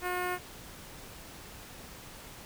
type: tone with notch filter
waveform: 10% pulse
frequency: 360 Hz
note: F#4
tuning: 47 cents flat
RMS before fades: -33 dBFS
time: 0.01-0.39 s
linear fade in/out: 50 ms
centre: 5600 Hz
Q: 0.76
effects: pink hiss -48 dBFS RMS until 2.45 s